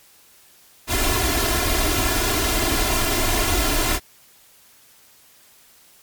pink noise with comb filter, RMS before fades -20 dBFS, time 0.87-4 s, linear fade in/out 50 ms, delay 2.9 ms, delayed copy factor +0.85, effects white hiss -52 dBFS RMS until 6.02 s + MP3 96 kbps

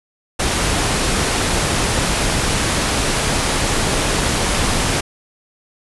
pink low-pass noise, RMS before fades -18 dBFS, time 0.39-5.01 s, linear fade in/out 10 ms, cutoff 11000 Hz, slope 96 dB/octave, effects none

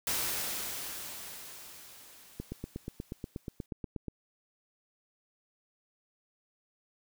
white noise with exponential decay, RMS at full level -31 dBFS, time 0.07-3.66 s, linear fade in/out 2 ms, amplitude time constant 780 ms
click train, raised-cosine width 3 ms, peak -24 dBFS, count 15, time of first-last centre 2.4-4.083 s, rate 8.32 Hz
effects none

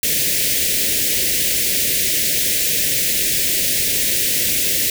white band-stop noise, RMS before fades -18 dBFS, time 0.03-4.9 s, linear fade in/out 2 ms, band 590 to 1800 Hz, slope 48 dB/octave, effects none

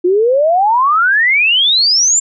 sine exponential sweep, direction up, 345.4 to 7450 Hz, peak -8 dBFS, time 0.04-2.2 s, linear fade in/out 10 ms, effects none

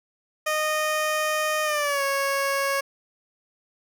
15% pulse tone with pitch glide, 616 to 552 Hz, D#5 to C#5, -17 to -7 cents, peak -16 dBFS, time 0.46-2.81 s, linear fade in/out 10 ms, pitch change -190 cents, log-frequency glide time 1.64-2.03 s, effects none

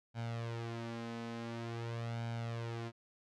sawtooth tone with flanger, 116.1 Hz, A#2, 7 cents flat, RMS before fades -41 dBFS, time 0.14-2.92 s, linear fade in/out 50 ms, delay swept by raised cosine 1.3 to 4 ms, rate 0.47 Hz, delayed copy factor +0.65, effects low-pass 5000 Hz 12 dB/octave

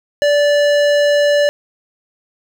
sine tone with hard clipping, 582 Hz, D5, 16 cents flat, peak -12 dBFS, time 0.22-1.49 s, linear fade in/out 0 ms, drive 16 dB, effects none

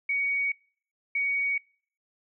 sine tone pair in turn, 2244 / 2244 Hz, C#7 / C#7, +21 / +21 cents, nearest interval unison, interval 0 cents, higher neither, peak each -24 dBFS, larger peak neither, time 0.09-0.52 / 1.15-1.58 s, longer neither, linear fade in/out 5 ms, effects noise-tail reverb RT60 0.5 s tail -23 dB re dry

